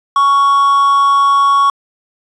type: tone with amplitude modulation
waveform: triangle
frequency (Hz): 1115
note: C#6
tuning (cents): +10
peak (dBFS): -4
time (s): 0.16-1.7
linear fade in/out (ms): 2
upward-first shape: sine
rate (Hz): 280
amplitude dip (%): 35
effects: resampled to 22050 Hz + 7-bit